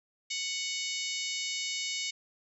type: harmonic tone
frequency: 740 Hz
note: F#5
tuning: in tune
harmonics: 3 / 4 / 5 / 6 / 7 / 8 / 9 / 10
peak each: -38 / -39 / -40 / -41 / -41 / -42 / -43 / -43 dBFS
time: 0.3-2.11 s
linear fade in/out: 10 ms
effects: none